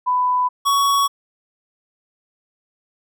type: tone pair in turn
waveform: sine / square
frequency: 997 / 1119.1 Hz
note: B5 / C#6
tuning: +16 / +16 cents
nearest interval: major second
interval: 200 cents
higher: second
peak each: -15 dBFS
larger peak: neither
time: 0.06-0.49 / 0.65-1.08 s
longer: neither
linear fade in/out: 20 ms
effects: none